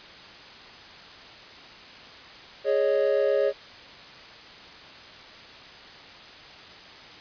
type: chord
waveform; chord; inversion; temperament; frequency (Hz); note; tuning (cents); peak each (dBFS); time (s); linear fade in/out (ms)
triangle; Ab suspended fourth; none; equal; 415.3 / 554.4 / 622.3; Ab4 / Db5 / Eb5; 0 / 0 / 0; -23 / -21 / -26; 2.64-3.53; 50
effects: white hiss -45 dBFS RMS until 7.2 s + resampled to 11025 Hz